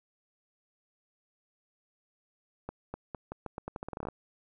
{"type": "accelerating click train", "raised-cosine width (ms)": 1, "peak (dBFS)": -23, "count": 17, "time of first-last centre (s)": [2.69, 4.086], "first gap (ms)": 250, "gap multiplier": 0.83, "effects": []}